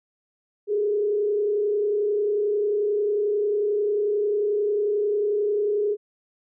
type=tone with frequency modulation; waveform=sine; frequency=415.3 Hz; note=G#4; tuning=in tune; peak=-20 dBFS; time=0.67-5.97 s; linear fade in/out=50 ms; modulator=31.2 Hz; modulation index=0.52; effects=none